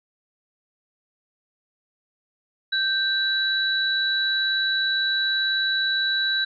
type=tone pair together; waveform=sine; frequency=1565 / 3933 Hz; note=G6 / B7; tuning=-3 / -8 cents; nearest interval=octave + major third; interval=1595 cents; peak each=-23 / -23 dBFS; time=2.72-6.45 s; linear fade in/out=10 ms; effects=none